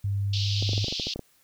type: tone with pitch glide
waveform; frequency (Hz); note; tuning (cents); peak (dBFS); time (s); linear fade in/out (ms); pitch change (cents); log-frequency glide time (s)
sine; 99.8 to 101.9; G2 to G#2; +32 to -32; -24; 0.04-0.85; 5; +36; 0.28-0.73
type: band-pass noise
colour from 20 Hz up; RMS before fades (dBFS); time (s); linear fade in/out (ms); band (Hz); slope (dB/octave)
white; -32; 0.33-1.14; 5; 2900 to 5100; 48
type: clicks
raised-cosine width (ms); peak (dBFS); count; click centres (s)
2; -20; 11; 0.625 / 0.692 / 0.733 / 0.779 / 0.844 / 0.883 / 0.925 / 0.998 / 1.07 / 1.16 / 1.193
effects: white hiss -63 dBFS RMS until 1.43 s